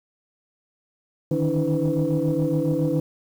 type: tone cluster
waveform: sine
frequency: 150.4 / 157.6 / 287.2 / 322.2 / 503 Hz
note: D3 / D#3 / D4 / E4 / B4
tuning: +42 / +23 / -39 / -39 / +32 cents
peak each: -25 dBFS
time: 1.31-3 s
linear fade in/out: 5 ms
effects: tanh soft clip ceiling -13 dBFS + 8-bit